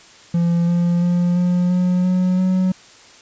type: tone with pitch steps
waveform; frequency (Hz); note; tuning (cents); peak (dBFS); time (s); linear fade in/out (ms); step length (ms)
triangle; 170.8 / 173.18 / 175.6 / 178.05 / 180.54 / 183.06 / 185.61; F3 / F3 / F3 / F3 / F#3 / F#3 / F#3; -38 / -14 / +10 / +34 / -42 / -18 / +6; -12; 0.34-2.72; 5; 340
effects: white hiss -45 dBFS RMS until 3.21 s + resampled to 16000 Hz